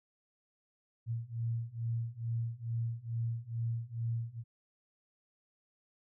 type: beating tone pair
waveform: sine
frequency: 114.6 / 116.9 Hz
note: A#2 / A#2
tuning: -29 / +5 cents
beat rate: 2.3 Hz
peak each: -37 / -36 dBFS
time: 1.06-4.44 s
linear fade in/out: 50 ms
effects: none